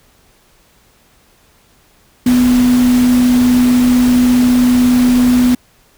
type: tone in noise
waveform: sine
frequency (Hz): 247.9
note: B3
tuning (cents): +7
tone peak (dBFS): -7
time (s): 2.26-5.55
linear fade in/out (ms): 5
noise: pink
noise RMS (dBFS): -23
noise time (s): 2.26-5.55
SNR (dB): +13
effects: pink hiss -51 dBFS RMS until 5.97 s